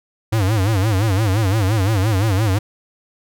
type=tone with vibrato; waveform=square; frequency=102.4 Hz; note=G#2; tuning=24 cents flat; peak=-15 dBFS; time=0.32-2.59 s; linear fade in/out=10 ms; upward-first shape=sine; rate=5.8 Hz; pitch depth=180 cents each way; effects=none